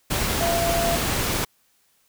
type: tone in noise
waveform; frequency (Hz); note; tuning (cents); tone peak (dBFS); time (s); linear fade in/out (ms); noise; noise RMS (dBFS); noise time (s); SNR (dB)
sine; 680; F5; -46; -22; 0.4-0.96; 10; pink; -24; 0.1-1.45; -1
effects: white hiss -64 dBFS RMS until 2.08 s